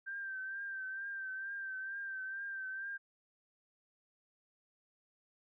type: tone with vibrato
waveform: sine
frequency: 1568 Hz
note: G6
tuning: in tune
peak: -39 dBFS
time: 0.06-2.98 s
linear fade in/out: 20 ms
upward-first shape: triangle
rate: 2.2 Hz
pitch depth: 48 cents each way
effects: none